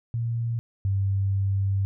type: tone pair in turn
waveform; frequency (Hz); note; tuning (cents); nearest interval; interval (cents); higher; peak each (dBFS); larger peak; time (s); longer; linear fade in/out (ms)
sine; 116.54 / 97.84; A#2 / G2; 0 / -3; minor third; 303; first; -24 / -21; second; 0.14-0.59 / 0.85-1.85; second; 0
effects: none